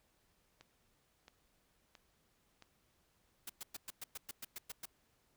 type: click train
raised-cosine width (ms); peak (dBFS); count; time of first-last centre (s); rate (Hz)
0.2; -38; 4; 0.61-2.623; 1.49
type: noise bursts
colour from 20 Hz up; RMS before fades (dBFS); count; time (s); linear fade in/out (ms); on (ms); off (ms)
white; -45; 11; 3.47-4.856; 5; 26; 110
effects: pink hiss -75 dBFS RMS until 5.36 s